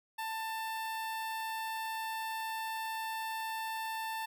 sawtooth tone with notch filter, 889 Hz, A5, 18 cents sharp, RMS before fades -38 dBFS, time 0.18-4.26 s, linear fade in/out 10 ms, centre 6500 Hz, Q 1.7, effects none

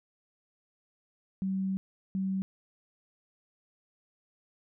sine tone bursts at uneven times, 191.3 Hz, G3, 42 cents flat, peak -28 dBFS, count 2, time 1.42-1.77 / 2.15-2.42 s, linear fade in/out 0 ms, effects none

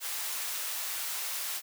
white high-pass noise, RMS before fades -35 dBFS, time 0-1.62 s, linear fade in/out 50 ms, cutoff 770 Hz, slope 12 dB/octave, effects none

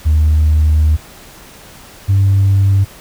sine tone pair in turn, 77 / 98.06 Hz, D#2 / G2, -17 / +1 cents, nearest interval major third, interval 418 cents, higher second, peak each -6 dBFS, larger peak neither, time 0.05-0.97 / 2.08-2.85 s, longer first, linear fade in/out 20 ms, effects tanh soft clip ceiling -5 dBFS + pink hiss -38 dBFS RMS until 3 s

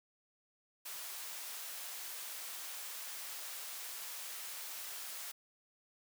white high-pass noise, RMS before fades -45 dBFS, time 0.85-5.32 s, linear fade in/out 10 ms, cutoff 650 Hz, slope 12 dB/octave, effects none

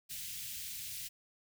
white band-stop noise, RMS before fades -43 dBFS, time 0.09-1.09 s, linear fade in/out 20 ms, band 170 to 2200 Hz, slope 24 dB/octave, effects none

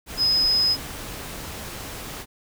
sine tone in noise, 5060 Hz, D#8, 28 cents sharp, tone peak -17 dBFS, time 0.17-0.77 s, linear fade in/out 50 ms, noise pink, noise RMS -35 dBFS, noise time 0.06-2.26 s, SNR +15 dB, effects none

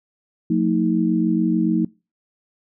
sine tone cluster, 179.4 / 226.3 / 317.1 Hz, F3 / A3 / D#4, +47 / +49 / +33 cents, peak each -20 dBFS, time 0.5-1.85 s, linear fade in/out 5 ms, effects noise-tail reverb RT60 0.3 s tail -24 dB re dry

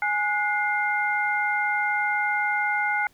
sine tone cluster, 832 / 1459 / 2104 Hz, G#5 / F#6 / C7, +3 / -25 / +9 cents, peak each -26 dBFS, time 0.02-3.07 s, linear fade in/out 2 ms, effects pink hiss -60 dBFS RMS until 3.13 s

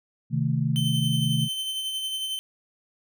sine chord, A diminished, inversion first, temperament equal, 130.81 / 155.56 / 220 Hz, C3 / Eb3 / A3, 0 / 0 / 0 cents, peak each -25 / -25 / -29 dBFS, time 0.3-1.49 s, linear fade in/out 50 ms
45% pulse tone with tremolo, 3080 Hz, G7, 31 cents flat, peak -26 dBFS, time 0.76-2.39 s, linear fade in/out 0 ms, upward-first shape sine, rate 11 Hz, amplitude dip 35%
effects none

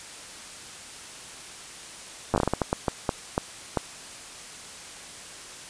slowing click train, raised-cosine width 1 ms, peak -8 dBFS, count 14, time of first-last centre 2.34-3.773 s, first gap 9 ms, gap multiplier 1.37, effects white hiss -42 dBFS RMS until 5.69 s + resampled to 22050 Hz

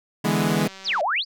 sawtooth chord, E dominant seventh, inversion third, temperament equal, 146.83 / 164.81 / 207.7 / 246.9 Hz, D3 / E3 / G#3 / B3, 0 / 0 / 0 / 0 cents, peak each -23 / -20 / -19 / -23 dBFS, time 0.24-0.68 s, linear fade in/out 10 ms
click train, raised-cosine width 0.2 ms, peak -24 dBFS, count 116, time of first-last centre 0.41-1.009 s, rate 192 Hz
sine exponential two-way sweep, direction down then up, 6645 to 561 to 5160 Hz, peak -20 dBFS, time 0.84-1.25 s, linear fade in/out 50 ms, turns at 1.02 s
effects none

